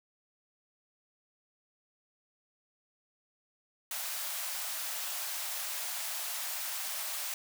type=high-pass noise; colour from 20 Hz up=white; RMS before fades=-37 dBFS; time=3.91-7.34 s; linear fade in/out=2 ms; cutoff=570 Hz; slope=96 dB/octave; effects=none